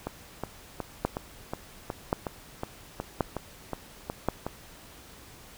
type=two click trains; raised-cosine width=1 ms; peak=-10 / -17 dBFS; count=4 / 13; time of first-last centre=1.05-4.286 / 0.07-4.466 s; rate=0.927 / 2.73 Hz; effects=pink hiss -50 dBFS RMS until 5.57 s